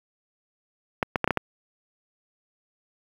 clicks, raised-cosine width 0.5 ms, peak -6 dBFS, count 6, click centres 1.028 / 1.158 / 1.243 / 1.276 / 1.307 / 1.373 s, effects high-pass 80 Hz 12 dB/octave + 7-bit

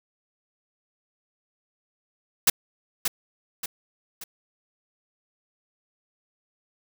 white noise with echo, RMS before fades -17 dBFS, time 2.47-2.5 s, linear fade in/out 5 ms, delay 580 ms, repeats 3, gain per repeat -7 dB, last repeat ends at 4.24 s, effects none

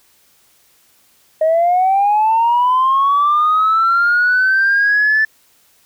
sine linear sweep, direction up, 622.3 to 1760 Hz, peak -9 dBFS, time 1.41-5.25 s, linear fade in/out 5 ms, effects tanh soft clip ceiling -7 dBFS + white hiss -54 dBFS RMS until 5.85 s

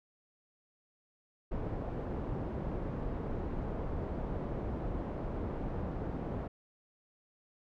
pink low-pass noise, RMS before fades -37 dBFS, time 1.51-6.48 s, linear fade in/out 10 ms, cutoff 670 Hz, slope 12 dB/octave, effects none

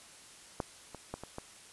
clicks, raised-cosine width 1 ms, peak -18 / -29 / -23 / -28 / -25 dBFS, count 5, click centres 0.602 / 0.947 / 1.14 / 1.236 / 1.384 s, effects white hiss -54 dBFS RMS until 1.72 s + resampled to 24000 Hz

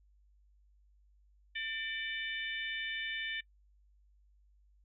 harmonic tone with a mistuned harmonic, 597 Hz, D5, 28 cents sharp, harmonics 3 / 4 / 5 / 6, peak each -39 / -41 / -43 / -45 dBFS, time 1.55-3.41 s, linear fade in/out 10 ms, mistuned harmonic 4, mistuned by -48 cents, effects noise-tail reverb RT60 0.1 s tail -25 dB re dry + added 50 Hz sine -63 dBFS peak until 4.84 s

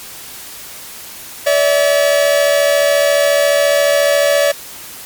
45% pulse tone pair together, 573 / 647.3 Hz, D5 / E5, -43 / -32 cents, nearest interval major second, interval 211 cents, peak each -11 / -16 dBFS, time 1.46-4.52 s, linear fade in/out 10 ms, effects white hiss -32 dBFS RMS until 5.05 s + MP3 96 kbps

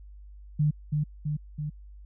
sine tone with echo, 150 Hz, D3, 37 cents sharp, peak -20 dBFS, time 0.59-0.71 s, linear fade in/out 10 ms, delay 330 ms, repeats 3, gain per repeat -3 dB, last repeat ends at 1.7 s, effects added 50 Hz sine -44 dBFS peak until 2.05 s

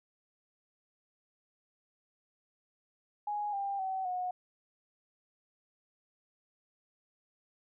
sine tone with pitch steps, 830.6 / 794.9 / 760.8 / 728.1 Hz, G#5 / G5 / F#5 / F#5, 0 / +24 / +48 / -28 cents, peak -32 dBFS, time 3.27-4.31 s, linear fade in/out 5 ms, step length 260 ms, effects none

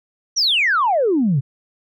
sine exponential sweep, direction down, 6020 to 123.6 Hz, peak -13 dBFS, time 0.36-1.41 s, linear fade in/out 20 ms, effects tanh soft clip ceiling -9 dBFS

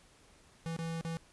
square tone with dropouts, 164.81 Hz, E3, in tune, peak -36 dBFS, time 0.66-1.17 s, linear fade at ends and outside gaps 0 ms, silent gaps 0.765-0.789 / 1.011-1.049 s, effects pink hiss -62 dBFS RMS until 1.32 s + resampled to 24000 Hz

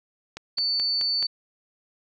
click train, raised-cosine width 0.2 ms, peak -18 dBFS, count 5, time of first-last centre 0.37-1.227 s, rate 4.67 Hz
sine tone, 4500 Hz, C#8, 25 cents sharp, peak -22 dBFS, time 0.57-1.27 s, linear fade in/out 10 ms
effects none

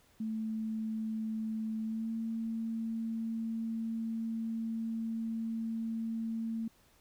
sine tone with pitch glide, 220 to 225.8 Hz, A3 to A3, 0 to +45 cents, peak -33 dBFS, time 0.2-6.68 s, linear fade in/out 5 ms, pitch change +45 cents, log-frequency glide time 1.84-2.12 s, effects pink hiss -66 dBFS RMS until 7 s

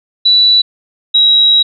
sine tone pair in turn, 3951 / 3852 Hz, B7 / B7, 0 / -44 cents, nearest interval unison, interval 44 cents, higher first, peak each -5 dBFS, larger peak neither, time 0.25-0.62 / 1.14-1.63 s, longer second, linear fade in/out 10 ms, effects none

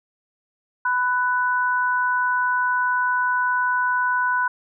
sine tone pair together, 998 / 1487.6 Hz, B5 / F#6, +18 / +9 cents, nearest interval perfect fifth, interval 691 cents, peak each -21 dBFS, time 0.85-4.48 s, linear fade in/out 5 ms, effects none

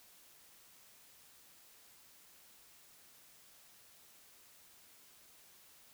silence, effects white hiss -62 dBFS RMS until 5.93 s

